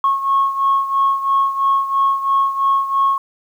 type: beating tone pair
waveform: sine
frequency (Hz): 1093 / 1096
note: C#6 / C#6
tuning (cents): -25 / -20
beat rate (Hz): 3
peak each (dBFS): -14 / -19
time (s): 0.04-3.18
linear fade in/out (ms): 2
effects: tanh soft clip ceiling -7 dBFS + 8-bit